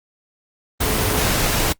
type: tone in noise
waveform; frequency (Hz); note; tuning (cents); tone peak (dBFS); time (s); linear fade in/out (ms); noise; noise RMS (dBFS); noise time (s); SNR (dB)
sine; 430.7; A4; -37; -26; 0.85-1.23; 10; pink; -19; 0.8-1.73; -10
effects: noise-tail reverb RT60 0.1 s tail -22 dB re dry + Opus 24 kbps